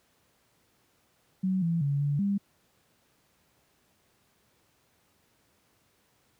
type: tone with pitch steps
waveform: sine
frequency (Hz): 187.7 / 167.5 / 141.5 / 143.8 / 199.9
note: F#3 / E3 / C#3 / D3 / G3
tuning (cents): +25 / +28 / +36 / -36 / +34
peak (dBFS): -24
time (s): 1.43-2.38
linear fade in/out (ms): 10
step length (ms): 190
effects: pink hiss -68 dBFS RMS until 6.39 s + high-pass 80 Hz 12 dB/octave